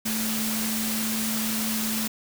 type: tone in noise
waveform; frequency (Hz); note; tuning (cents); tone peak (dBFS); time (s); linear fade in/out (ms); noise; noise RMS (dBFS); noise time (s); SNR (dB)
sine; 220; A3; 0; -28; 0.05-2.08; 10; white; -29; 0.05-2.08; -2
effects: none